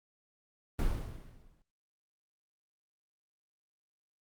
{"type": "noise with exponential decay", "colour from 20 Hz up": "brown", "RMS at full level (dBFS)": -27, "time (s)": [0.79, 1.62], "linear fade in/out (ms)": 0, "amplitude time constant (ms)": 180, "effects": ["Opus 24 kbps"]}